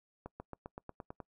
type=accelerating click train; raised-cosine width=1 ms; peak=-29 dBFS; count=9; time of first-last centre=0.26-1.202 s; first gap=140 ms; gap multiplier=0.95; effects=noise-tail reverb RT60 0.1 s tail -25 dB re dry